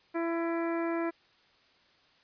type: harmonic tone with a mistuned harmonic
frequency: 334.6 Hz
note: E4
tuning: 26 cents sharp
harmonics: 1 / 2 / 3 / 4 / 5 / 6 / 7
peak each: -30 / -36 / -40 / -42 / -44 / -46 / -47 dBFS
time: 0.14-1.11 s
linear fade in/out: 20 ms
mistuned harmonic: 6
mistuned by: -19 cents
effects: white hiss -64 dBFS RMS until 2.23 s + resampled to 11025 Hz